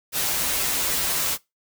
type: noise with comb filter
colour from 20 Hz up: white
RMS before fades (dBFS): -24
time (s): 0.12-1.38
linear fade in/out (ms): 50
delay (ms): 9.4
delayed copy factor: -0.8
effects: noise-tail reverb RT60 0.2 s tail -21 dB re dry